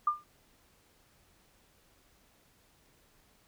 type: tone with exponential decay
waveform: sine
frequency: 1200 Hz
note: D6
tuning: 37 cents sharp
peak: -21 dBFS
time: 0.07-0.24 s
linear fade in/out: 5 ms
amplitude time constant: 35 ms
effects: pink hiss -66 dBFS RMS until 3.47 s

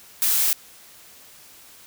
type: noise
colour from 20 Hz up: blue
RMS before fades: -20 dBFS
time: 0.22-0.53 s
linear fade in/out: 0 ms
effects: white hiss -48 dBFS RMS until 1.86 s

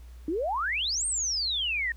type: exponential two-way sweep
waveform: sine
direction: up then down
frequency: 293.7 to 8870 to 1807 Hz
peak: -26 dBFS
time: 0.28-1.92 s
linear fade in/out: 2 ms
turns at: 1.06 s
effects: added 60 Hz sine -43 dBFS peak until 1.96 s + pink hiss -61 dBFS RMS until 1.96 s

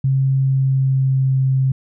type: tone with pitch glide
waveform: sine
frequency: 134.3 to 132.6 Hz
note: C3 to C3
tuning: +46 to +23 cents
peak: -13 dBFS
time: 0.04-1.72 s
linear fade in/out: 5 ms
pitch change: -23 cents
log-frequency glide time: 0.36-1.41 s
effects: none

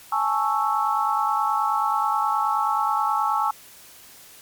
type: chord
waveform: sine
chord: A major seventh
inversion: third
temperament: equal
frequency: 830.6 / 880 / 1108.7 / 1318.5 Hz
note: G#5 / A5 / C#6 / E6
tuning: 0 / 0 / 0 / 0 cents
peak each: -25 dBFS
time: 0.12-3.51 s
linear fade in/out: 5 ms
effects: white hiss -47 dBFS RMS until 4.41 s + MP3 96 kbps

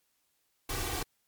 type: noise with comb filter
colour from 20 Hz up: pink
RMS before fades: -34 dBFS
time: 0.69-1.03 s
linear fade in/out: 5 ms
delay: 2.6 ms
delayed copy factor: +0.9
effects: white hiss -75 dBFS RMS until 1.27 s + MP3 96 kbps

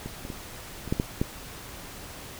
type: clicks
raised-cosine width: 3 ms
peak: -21 / -27 / -22 / -25 / -11 / -11 / -11 dBFS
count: 7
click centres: 0.06 / 0.251 / 0.302 / 0.877 / 0.925 / 0.999 / 1.215 s
effects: pink hiss -42 dBFS RMS until 2.39 s

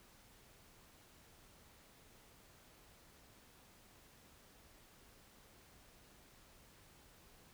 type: silence
effects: pink hiss -64 dBFS RMS until 7.53 s

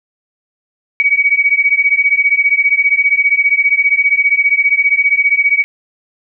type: beating tone pair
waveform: sine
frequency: 2253 / 2268 Hz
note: C#7 / C#7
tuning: +28 / +39 cents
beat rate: 15 Hz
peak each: -12 dBFS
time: 1-5.64 s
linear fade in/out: 0 ms
effects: none

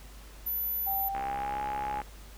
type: tone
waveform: sine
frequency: 14000 Hz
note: A9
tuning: 10 cents flat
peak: -29 dBFS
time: 0.46-1.09 s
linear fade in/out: 10 ms
type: tone with pitch glide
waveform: sine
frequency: 784 to 835.4 Hz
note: G5 to G#5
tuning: 0 to +10 cents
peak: -31 dBFS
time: 0.86-2.02 s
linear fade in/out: 20 ms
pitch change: +110 cents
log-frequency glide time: 1.11-1.61 s
type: click train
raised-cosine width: 0.5 ms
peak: -23 dBFS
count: 59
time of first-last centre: 1.15-2.017 s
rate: 66.9 Hz
effects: added 50 Hz sine -46 dBFS peak until 2.37 s + pink hiss -53 dBFS RMS until 2.37 s

